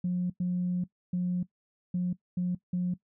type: tone bursts at uneven times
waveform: sine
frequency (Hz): 179.1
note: F3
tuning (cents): +44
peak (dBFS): -25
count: 6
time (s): 0.04-0.3 / 0.4-0.84 / 1.13-1.43 / 1.94-2.13 / 2.37-2.55 / 2.73-2.94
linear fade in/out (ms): 5
effects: noise-tail reverb RT60 0.1 s tail -18 dB re dry + tanh soft clip ceiling -22 dBFS